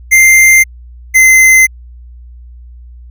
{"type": "tone pair in turn", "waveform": "square", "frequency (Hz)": [2093, 2063], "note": ["C7", "C7"], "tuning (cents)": [0, -25], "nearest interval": "unison", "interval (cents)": 25, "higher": "first", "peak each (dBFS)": -3, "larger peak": "neither", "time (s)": [[0.11, 0.64], [1.14, 1.67]], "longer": "neither", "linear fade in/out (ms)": 20, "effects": ["added 60 Hz sine -30 dBFS peak until 3.1 s"]}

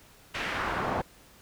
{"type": "noise with band-pass filter sweep", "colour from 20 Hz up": "brown", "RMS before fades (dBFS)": -31, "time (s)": [0.34, 1.02], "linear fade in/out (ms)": 10, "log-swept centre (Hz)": [2600, 770], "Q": 1.3, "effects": ["pink hiss -56 dBFS RMS until 1.41 s"]}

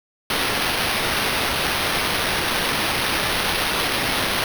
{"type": "noise with sample-and-hold", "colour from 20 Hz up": "blue", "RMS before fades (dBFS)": -22, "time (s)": [0.3, 4.44], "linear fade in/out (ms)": 2, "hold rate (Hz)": 7350, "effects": []}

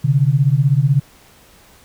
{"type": "beating tone pair", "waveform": "sine", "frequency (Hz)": [130.81, 146.81], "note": ["C3", "D3"], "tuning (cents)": [0, 0], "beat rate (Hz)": 16, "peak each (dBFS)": -14, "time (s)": [0.04, 1], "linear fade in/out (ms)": 10, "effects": ["pink hiss -48 dBFS RMS until 1.84 s"]}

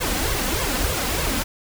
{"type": "noise with flanger", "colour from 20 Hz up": "pink", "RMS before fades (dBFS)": -23, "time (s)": [0, 1.44], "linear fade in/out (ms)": 20, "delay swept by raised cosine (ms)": [1.8, 4], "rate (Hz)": 3.3, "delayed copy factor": 0.65, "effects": []}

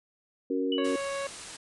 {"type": "chord", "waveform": "sine", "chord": "F# major", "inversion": "second", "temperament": "equal", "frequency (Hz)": [277.2, 370, 466.2], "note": ["C#4", "F#4", "A#4"], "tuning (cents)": [0, 0, 0], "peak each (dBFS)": [-29, -32, -31], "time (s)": [0.5, 0.96], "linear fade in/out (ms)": 5}
{"type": "tone with exponential decay", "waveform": "sine", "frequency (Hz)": 2954, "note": "F#7", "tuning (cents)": -3, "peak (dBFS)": -29, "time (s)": [0.72, 1.1], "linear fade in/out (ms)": 2, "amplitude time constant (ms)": 82}
{"type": "harmonic tone", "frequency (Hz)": 554.4, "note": "C#5", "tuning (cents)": 0, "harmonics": [1, 2, 3, 4, 5, 7], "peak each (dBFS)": [-32, -38, -42, -44, -46, -49], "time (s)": [0.78, 1.27], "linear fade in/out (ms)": 2}
{"type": "low-pass noise", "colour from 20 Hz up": "white", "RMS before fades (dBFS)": -44, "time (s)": [0.84, 1.57], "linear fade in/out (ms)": 10, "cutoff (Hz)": 10000, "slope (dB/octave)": 96}
{"effects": []}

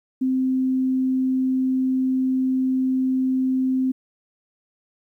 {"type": "tone", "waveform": "sine", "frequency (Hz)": 260, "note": "C4", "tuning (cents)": -11, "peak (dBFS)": -18, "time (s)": [0.21, 3.92], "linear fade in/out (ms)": 10, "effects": ["10-bit"]}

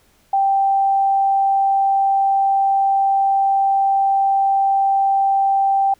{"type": "tone", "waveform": "sine", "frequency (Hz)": 784, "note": "G5", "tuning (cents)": 0, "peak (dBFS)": -13, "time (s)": [0.33, 5.94], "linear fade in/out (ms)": 5, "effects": ["pink hiss -57 dBFS RMS until 5.99 s"]}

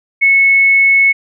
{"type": "tone", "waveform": "sine", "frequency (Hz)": 2199, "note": "C#7", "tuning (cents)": -14, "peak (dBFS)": -6, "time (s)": [0.21, 1.13], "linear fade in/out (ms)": 20, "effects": []}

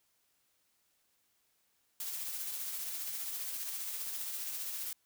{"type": "noise with tremolo", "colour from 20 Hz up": "blue", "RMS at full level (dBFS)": -38, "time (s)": [2, 4.93], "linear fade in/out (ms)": 2, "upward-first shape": "triangle", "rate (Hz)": 15, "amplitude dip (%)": 35, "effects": ["white hiss -75 dBFS RMS until 5.05 s"]}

